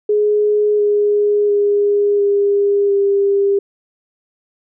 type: tone with pitch steps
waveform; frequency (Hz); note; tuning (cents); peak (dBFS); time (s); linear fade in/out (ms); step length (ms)
sine; 418.7 / 413.7 / 408.7 / 403.7 / 398.9; G#4 / G#4 / G#4 / G#4 / G4; +14 / -7 / -28 / -49 / +30; -11; 0.09-3.59; 5; 700
effects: none